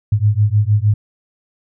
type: beating tone pair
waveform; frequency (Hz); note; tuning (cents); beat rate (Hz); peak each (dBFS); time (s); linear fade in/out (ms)
sine; 101.9 / 108.4; G#2 / A2; -32 / -25; 6.5; -14; 0.12-0.94; 5
effects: none